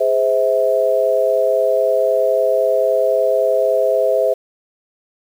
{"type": "chord", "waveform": "sine", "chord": "Ab augmented", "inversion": "none", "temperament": "just", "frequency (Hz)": [415.3, 519.1, 648.9], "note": ["Ab4", "C5", "E5"], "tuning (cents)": [0, -14, -27], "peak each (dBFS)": [-20, -16, -16], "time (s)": [0, 4.34], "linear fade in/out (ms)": 10, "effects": ["7-bit"]}